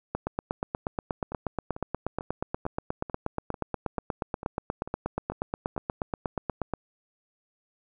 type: two click trains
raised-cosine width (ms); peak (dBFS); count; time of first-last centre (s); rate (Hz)
1; -23 / -14; 11 / 56; 1.32-5.764 / 0.15-6.737; 2.25 / 8.35
effects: none